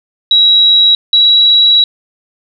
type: tone pair in turn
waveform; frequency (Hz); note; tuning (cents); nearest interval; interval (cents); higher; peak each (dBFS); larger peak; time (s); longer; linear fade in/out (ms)
sine; 3871 / 3892; B7 / B7; -35 / -26; unison; 9; second; -4; neither; 0.31-0.95 / 1.13-1.84; second; 2
effects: none